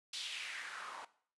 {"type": "noise with band-pass filter sweep", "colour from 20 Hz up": "white", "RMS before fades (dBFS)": -45, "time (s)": [0.13, 1.05], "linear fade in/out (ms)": 5, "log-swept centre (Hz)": [3900, 890], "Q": 2.9, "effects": ["noise-tail reverb RT60 0.5 s tail -17 dB re dry", "resampled to 24000 Hz"]}